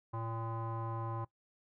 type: tone with low-pass filter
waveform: square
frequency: 113.8 Hz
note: A#2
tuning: 41 cents flat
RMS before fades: -39 dBFS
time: 0.13-1.25 s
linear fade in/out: 10 ms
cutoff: 1000 Hz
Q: 5
effects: noise-tail reverb RT60 0.1 s tail -19 dB re dry